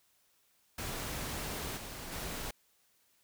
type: noise with level steps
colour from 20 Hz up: pink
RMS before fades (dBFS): -39 / -44 / -40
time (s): 0.78-2.51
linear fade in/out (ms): 5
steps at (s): 1.76 / 2.11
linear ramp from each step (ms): 20
effects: white hiss -71 dBFS RMS until 3.23 s